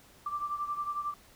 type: beating tone pair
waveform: sine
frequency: 1174 / 1185 Hz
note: D6 / D6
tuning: -1 / +15 cents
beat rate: 11 Hz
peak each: -33 / -38 dBFS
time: 0.26-1.14 s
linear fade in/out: 5 ms
effects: pink hiss -58 dBFS RMS until 1.35 s